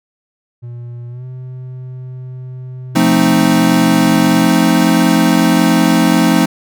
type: tone with pitch glide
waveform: triangle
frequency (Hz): 120 to 127.87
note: B2 to C3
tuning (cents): -49 to -39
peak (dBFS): -23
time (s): 0.62-4.48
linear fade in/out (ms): 20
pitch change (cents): +110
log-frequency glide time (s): 1.09-1.25
type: chord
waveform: square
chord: F dominant seventh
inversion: none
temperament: equal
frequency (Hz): 174.61 / 220 / 261.6 / 311.1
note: F3 / A3 / C4 / Eb4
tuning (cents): 0 / 0 / 0 / 0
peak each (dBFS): -15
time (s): 2.95-6.46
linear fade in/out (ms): 10
effects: none